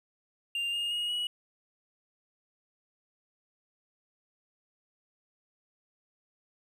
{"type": "tone with pitch steps", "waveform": "triangle", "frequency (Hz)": [2794, 2835, 2876, 2918], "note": ["F7", "F7", "F#7", "F#7"], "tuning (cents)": [0, 25, -50, -25], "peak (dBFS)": -28, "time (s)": [0.55, 1.27], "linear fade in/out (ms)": 2, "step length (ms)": 180, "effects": []}